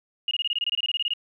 sine tone bursts, 2862 Hz, F7, 42 cents sharp, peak -22 dBFS, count 16, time 0.28-1.136 s, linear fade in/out 2 ms, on 31 ms, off 24 ms, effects 10-bit

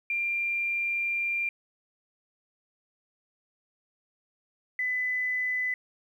sine tone pair in turn, 2383 / 2004 Hz, D7 / B6, +25 / +25 cents, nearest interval minor third, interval 300 cents, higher first, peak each -26 dBFS, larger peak neither, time 0.1-1.49 / 4.79-5.74 s, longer first, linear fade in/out 2 ms, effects 10-bit

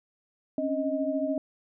sine tone cluster, 268.7 / 282.4 / 626 Hz, C4 / C#4 / D#5, +46 / +32 / +10 cents, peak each -30 / -32 / -29 dBFS, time 0.58-1.38 s, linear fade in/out 2 ms, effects none

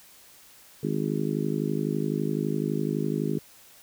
harmonic tone, 51.91 Hz, G#1, in tune, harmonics 3 / 4 / 5 / 6 / 7 / 8, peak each -30 / -31 / -32 / -33 / -33 / -34 dBFS, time 0.83-3.39 s, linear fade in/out 5 ms, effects white hiss -53 dBFS RMS until 3.82 s

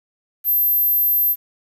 sine tone, 12340 Hz, G9, 28 cents flat, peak -14 dBFS, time 0.44-1.36 s, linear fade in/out 50 ms, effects 8-bit

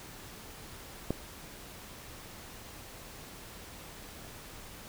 click, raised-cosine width 2 ms, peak -16 dBFS, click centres 1.106 s, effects pink hiss -48 dBFS RMS until 4.88 s

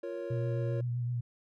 triangle chord, Bb minor, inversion second, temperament equal, 349.2 / 466.2 / 554.4 Hz, F4 / Bb4 / Db5, 0 / 0 / 0 cents, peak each -38 / -39 / -37 dBFS, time 0.03-0.81 s, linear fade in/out 5 ms
sine tone with vibrato, 121.1 Hz, B2, 34 cents flat, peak -30 dBFS, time 0.3-1.21 s, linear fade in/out 10 ms, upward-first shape triangle, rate 7.7 Hz, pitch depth 33 cents each way
effects none

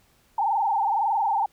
sine tone with frequency modulation, 853 Hz, G#5, 46 cents sharp, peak -20 dBFS, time 0.38-1.46 s, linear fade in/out 5 ms, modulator 21.8 Hz, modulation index 3.1, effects pink hiss -62 dBFS RMS until 1.52 s

